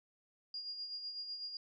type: tone with tremolo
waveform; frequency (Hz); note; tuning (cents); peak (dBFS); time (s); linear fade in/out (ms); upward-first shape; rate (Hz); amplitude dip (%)
sine; 4834; D8; +49; -39; 0.54-1.57; 2; sine; 8; 50
effects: none